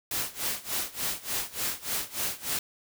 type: noise with tremolo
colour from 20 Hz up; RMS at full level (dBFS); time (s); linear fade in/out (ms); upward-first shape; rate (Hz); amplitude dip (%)
white; -29; 0.11-2.59; 2; sine; 3.4; 90
effects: none